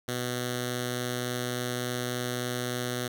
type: tone with notch filter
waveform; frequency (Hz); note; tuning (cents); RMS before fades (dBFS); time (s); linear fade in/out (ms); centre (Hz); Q
5% pulse; 123.47; B2; 0; -32; 0.08-3.08; 5; 940; 0.89
effects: none